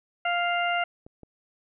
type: harmonic tone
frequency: 698.5 Hz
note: F5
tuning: in tune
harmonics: 1 / 2 / 3 / 4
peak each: -26 / -29 / -31 / -32 dBFS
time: 0.25-0.84 s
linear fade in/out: 5 ms
type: clicks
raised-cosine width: 2 ms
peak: -32 dBFS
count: 2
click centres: 1.065 / 1.233 s
effects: none